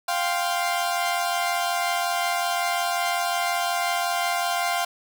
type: chord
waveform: sawtooth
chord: F suspended second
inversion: none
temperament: equal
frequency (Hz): 698.5 / 784 / 1046.5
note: F5 / G5 / C6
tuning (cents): 0 / 0 / 0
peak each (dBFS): -21 / -25 / -26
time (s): 0.08-4.85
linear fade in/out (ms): 5
effects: none